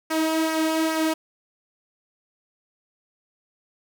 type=tone with flanger; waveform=sawtooth; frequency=319 Hz; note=D#4; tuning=43 cents sharp; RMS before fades=-23 dBFS; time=0.1-1.14 s; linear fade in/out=10 ms; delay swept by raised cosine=0.25 to 2.65 ms; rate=2.4 Hz; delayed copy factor=-0.5; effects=none